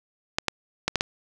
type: clicks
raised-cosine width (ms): 0.2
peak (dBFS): -5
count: 5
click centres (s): 0.385 / 0.483 / 0.88 / 0.957 / 1.009
effects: none